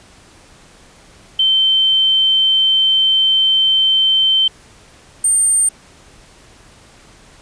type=tone pair in turn; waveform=sine; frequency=3100 / 8768 Hz; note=G7 / C#9; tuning=-20 / -20 cents; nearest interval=octave + tritone; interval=1800 cents; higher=second; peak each=-10 dBFS; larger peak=neither; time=1.39-4.48 / 5.24-5.69 s; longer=first; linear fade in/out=5 ms; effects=pink hiss -45 dBFS RMS until 7.41 s + resampled to 22050 Hz